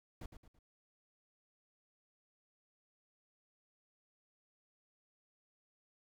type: noise with echo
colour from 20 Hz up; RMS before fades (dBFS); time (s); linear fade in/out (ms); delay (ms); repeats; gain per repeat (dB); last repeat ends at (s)
brown; -45; 0.21-0.26; 5; 110; 3; -8; 0.59
effects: none